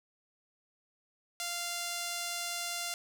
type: tone with band-pass filter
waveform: sawtooth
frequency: 695 Hz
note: F5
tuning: 9 cents flat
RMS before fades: -37 dBFS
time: 1.4-2.94 s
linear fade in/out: 0 ms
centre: 7100 Hz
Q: 0.69
effects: 10-bit